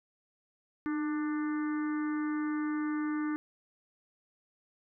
harmonic tone with a mistuned harmonic, 296.7 Hz, D4, 18 cents sharp, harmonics 1 / 3 / 4 / 5 / 6 / 7, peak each -30 / -48 / -43 / -46 / -47 / -52 dBFS, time 0.86-3.36 s, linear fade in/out 0 ms, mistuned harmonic 1, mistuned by +44 cents, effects none

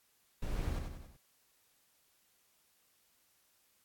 brown noise with echo, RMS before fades -37 dBFS, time 0.42-0.79 s, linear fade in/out 5 ms, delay 94 ms, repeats 4, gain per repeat -5 dB, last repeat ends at 1.166 s, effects white hiss -72 dBFS RMS until 3.84 s + AAC 64 kbps

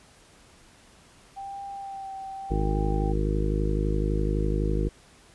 sine tone with vibrato, 784 Hz, G5, in tune, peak -34 dBFS, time 1.36-3.13 s, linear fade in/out 20 ms, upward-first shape sine, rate 0.87 Hz, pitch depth 22 cents each way
harmonic tone, 51.91 Hz, G#1, in tune, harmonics 1 / 2 / 3 / 4 / 5 / 6 / 7 / 8 / 9, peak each -25 / -33 / -31 / -36 / -38 / -34 / -33 / -40 / -35 dBFS, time 2.5-4.89 s, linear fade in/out 10 ms
effects pink hiss -55 dBFS RMS until 5.34 s + resampled to 24000 Hz

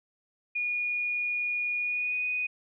sine tone with pitch glide, 2444 to 2485 Hz, D#7 to D#7, -32 to -3 cents, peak -27 dBFS, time 0.55-2.47 s, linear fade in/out 10 ms, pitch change +29 cents, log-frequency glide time 1.78-2.27 s, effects none

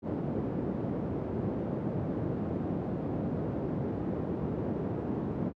pink band-pass noise, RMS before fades -33 dBFS, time 0.02-5.53 s, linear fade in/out 50 ms, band 120 to 420 Hz, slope 12 dB/octave, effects high-pass 60 Hz 12 dB/octave

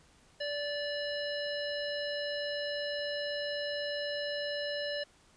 harmonic tone, 582 Hz, D5, 16 cents flat, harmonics 1 / 3 / 5 / 7 / 9, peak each -35 / -40 / -42 / -43 / -45 dBFS, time 0.4-5.04 s, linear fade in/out 10 ms, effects pink hiss -63 dBFS RMS until 5.36 s + resampled to 22050 Hz

